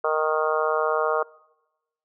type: harmonic tone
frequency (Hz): 155.56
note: D#3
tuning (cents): 0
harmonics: 3 / 4 / 5 / 6 / 7 / 8 / 9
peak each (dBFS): -25 / -26 / -31 / -33 / -29 / -28 / -32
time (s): 0.04-1.23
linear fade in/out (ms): 5
effects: noise-tail reverb RT60 1.0 s tail -24 dB re dry